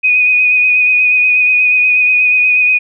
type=tone with vibrato; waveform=sine; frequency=2489 Hz; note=D#7; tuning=in tune; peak=-7 dBFS; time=0.03-2.79 s; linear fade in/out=20 ms; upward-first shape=sine; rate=8.3 Hz; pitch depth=22 cents each way; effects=none